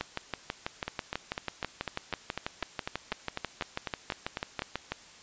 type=two click trains; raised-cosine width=0.3 ms; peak=-16 / -15 dBFS; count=16 / 31; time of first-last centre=0.88-4.621 / 0.01-4.92 s; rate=4.01 / 6.11 Hz; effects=white hiss -52 dBFS RMS until 5.22 s + resampled to 16000 Hz